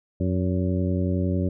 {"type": "harmonic tone with a mistuned harmonic", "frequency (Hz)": 90.9, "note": "F#2", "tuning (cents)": -30, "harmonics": [1, 2, 3, 4, 5, 6], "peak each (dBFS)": [-24, -26, -29, -32, -38, -34], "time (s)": [0.2, 1.49], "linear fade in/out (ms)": 5, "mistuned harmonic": 6, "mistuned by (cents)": 57, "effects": []}